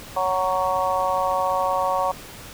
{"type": "harmonic tone", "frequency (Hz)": 185.7, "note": "F#3", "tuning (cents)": 7, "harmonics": [3, 4, 5, 6], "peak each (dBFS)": [-25, -25, -25, -25], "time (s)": [0.16, 2.12], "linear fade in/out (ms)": 10, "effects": ["pink hiss -40 dBFS RMS until 2.53 s"]}